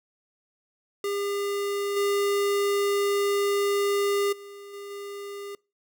square tone with level steps, 403.2 Hz, G4, 49 cents sharp, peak -27 / -23 / -42 / -38 / -36 dBFS, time 1.04-5.55 s, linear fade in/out 2 ms, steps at 1.96 / 4.32 / 4.73 / 4.9 s, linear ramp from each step 10 ms, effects noise-tail reverb RT60 0.3 s tail -24 dB re dry

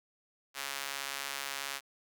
sawtooth tone with high-pass filter, 138.59 Hz, C#3, in tune, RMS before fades -39 dBFS, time 0.54-1.81 s, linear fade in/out 50 ms, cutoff 1500 Hz, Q 0.65, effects none

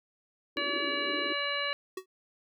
pink band-pass noise, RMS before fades -39 dBFS, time 0.56-1.33 s, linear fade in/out 5 ms, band 300 to 390 Hz, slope 48 dB/octave
harmonic tone, 572 Hz, D5, 46 cents flat, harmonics 1 / 2 / 3 / 4 / 5 / 7, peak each -37 / -37 / -36 / -36 / -36 / -37 dBFS, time 0.57-1.73 s, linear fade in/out 0 ms
square tone with exponential decay, 374.9 Hz, F#4, 23 cents sharp, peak -32 dBFS, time 1.97-2.06 s, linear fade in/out 5 ms, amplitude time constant 18 ms
effects none

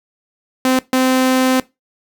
sawtooth tone bursts at uneven times, 258.6 Hz, C4, 20 cents flat, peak -8 dBFS, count 2, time 0.65-0.79 / 0.93-1.6 s, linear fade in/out 2 ms, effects noise-tail reverb RT60 0.2 s tail -19 dB re dry

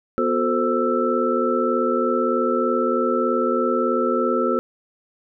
sine tone cluster, 246.5 / 361.7 / 444.9 / 523 / 1323 Hz, B3 / F#4 / A4 / C5 / E6, -3 / -39 / +19 / -1 / +6 cents, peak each -24 dBFS, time 0.18-4.59 s, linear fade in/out 0 ms, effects none

